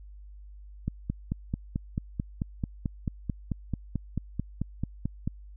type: click train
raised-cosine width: 5 ms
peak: -16 dBFS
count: 21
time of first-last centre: 0.88-5.276 s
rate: 4.55 Hz
effects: added 50 Hz sine -44 dBFS peak until 5.56 s